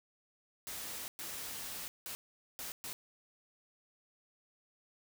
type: noise bursts at uneven times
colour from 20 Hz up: white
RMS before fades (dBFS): -43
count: 5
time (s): 0.67-1.08 / 1.19-1.88 / 2.06-2.15 / 2.59-2.72 / 2.84-2.93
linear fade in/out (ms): 0
effects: none